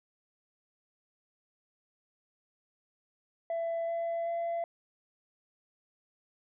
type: tone with pitch steps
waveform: sine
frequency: 668 / 673 / 678.1 Hz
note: E5 / E5 / E5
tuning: +23 / +36 / +49 cents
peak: -28 dBFS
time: 3.5-4.64 s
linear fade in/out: 2 ms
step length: 380 ms
effects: tanh soft clip ceiling -29 dBFS